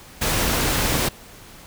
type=noise; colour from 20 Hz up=pink; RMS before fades=-21 dBFS; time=0.21-1.09 s; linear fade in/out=10 ms; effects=pink hiss -44 dBFS RMS until 1.66 s